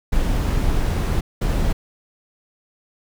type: noise bursts at uneven times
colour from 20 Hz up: brown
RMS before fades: -19 dBFS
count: 2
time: 0.12-1.21 / 1.41-1.73 s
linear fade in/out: 10 ms
effects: none